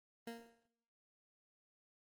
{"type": "tone with exponential decay", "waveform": "20% pulse", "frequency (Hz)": 231.9, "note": "A#3", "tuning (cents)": -9, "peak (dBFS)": -37, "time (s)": [0.27, 0.67], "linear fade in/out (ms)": 5, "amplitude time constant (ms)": 86, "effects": ["noise-tail reverb RT60 0.8 s tail -18 dB re dry", "Opus 32 kbps"]}